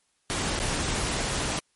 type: noise with dropouts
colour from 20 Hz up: pink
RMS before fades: -28 dBFS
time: 0.3-1.59 s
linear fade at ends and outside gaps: 0 ms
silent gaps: 0.591-0.6 s
effects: white hiss -70 dBFS RMS until 1.75 s + MP3 48 kbps